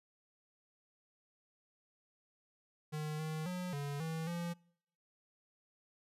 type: tone with pitch steps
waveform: square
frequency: 152.9 / 156.6 / 180.8 / 142.8 / 161.5 / 171.8 Hz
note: D#3 / D#3 / F#3 / D3 / E3 / F3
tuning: -30 / +11 / -40 / -48 / -35 / -28 cents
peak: -38 dBFS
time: 2.92-4.54 s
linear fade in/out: 20 ms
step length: 270 ms
effects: noise-tail reverb RT60 0.7 s tail -26 dB re dry + resampled to 32000 Hz